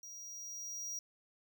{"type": "tone with level ramp", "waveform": "square", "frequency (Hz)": 5740, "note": "F8", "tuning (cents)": 47, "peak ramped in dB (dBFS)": [-48, -39], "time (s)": [0.03, 0.99], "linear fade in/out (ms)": 2, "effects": []}